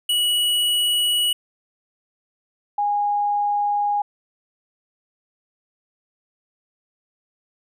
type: tone pair in turn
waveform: square / sine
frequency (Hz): 2929 / 821.9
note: F#7 / G#5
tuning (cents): -18 / -18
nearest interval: octave + minor seventh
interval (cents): 2200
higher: first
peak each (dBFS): -18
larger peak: neither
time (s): 0.09-1.33 / 2.78-4.02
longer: neither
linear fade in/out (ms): 5
effects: none